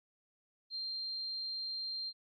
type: tone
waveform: sine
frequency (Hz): 4176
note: C8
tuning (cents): -4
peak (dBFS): -37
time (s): 0.7-2.13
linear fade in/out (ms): 50
effects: Opus 48 kbps